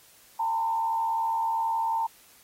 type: tone with frequency modulation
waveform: sine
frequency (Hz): 906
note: A#5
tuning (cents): -50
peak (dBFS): -24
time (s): 0.39-2.07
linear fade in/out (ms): 10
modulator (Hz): 82.9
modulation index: 0.55
effects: white hiss -56 dBFS RMS until 2.43 s + AAC 48 kbps